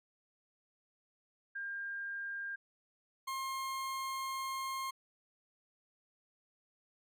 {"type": "tone pair in turn", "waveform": ["sine", "40% pulse"], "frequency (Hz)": [1603, 1066.8], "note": ["G6", "C6"], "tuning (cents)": [38, 33], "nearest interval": "perfect fifth", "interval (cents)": 705, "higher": "first", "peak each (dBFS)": [-38, -36], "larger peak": "second", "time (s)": [[1.55, 2.56], [3.27, 4.91]], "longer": "second", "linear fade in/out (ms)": 10, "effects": ["AAC 64 kbps"]}